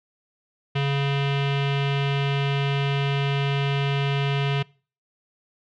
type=tone with low-pass filter; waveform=square; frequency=139.8 Hz; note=C#3; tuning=15 cents sharp; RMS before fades=-23 dBFS; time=0.75-4.63 s; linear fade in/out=10 ms; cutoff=3000 Hz; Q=3.5; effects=noise-tail reverb RT60 0.4 s tail -24 dB re dry